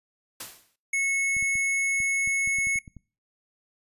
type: noise with exponential decay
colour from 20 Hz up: white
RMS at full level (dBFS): -34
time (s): 0.4-0.76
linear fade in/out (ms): 5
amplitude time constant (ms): 77
type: tone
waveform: square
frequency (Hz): 2194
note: C#7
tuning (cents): -18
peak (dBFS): -24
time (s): 0.93-2.79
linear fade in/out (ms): 5
type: clicks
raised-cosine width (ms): 5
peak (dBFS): -31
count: 11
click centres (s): 1.367 / 1.426 / 1.555 / 2.003 / 2.275 / 2.475 / 2.586 / 2.671 / 2.758 / 2.878 / 2.967
effects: noise-tail reverb RT60 0.4 s tail -24 dB re dry + resampled to 32000 Hz